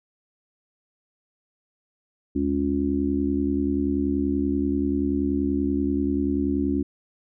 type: harmonic tone with a mistuned harmonic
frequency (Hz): 70.4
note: C#2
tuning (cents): +27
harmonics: 1 / 3 / 4 / 5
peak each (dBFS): -30 / -28 / -23 / -29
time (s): 2.35-6.83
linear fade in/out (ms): 10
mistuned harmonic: 1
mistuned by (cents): +120
effects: none